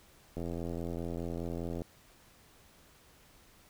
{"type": "click train", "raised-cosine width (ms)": 2, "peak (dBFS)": -25, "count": 124, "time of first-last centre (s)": [0.37, 1.819], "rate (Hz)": 84.9, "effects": ["pink hiss -61 dBFS RMS until 3.69 s"]}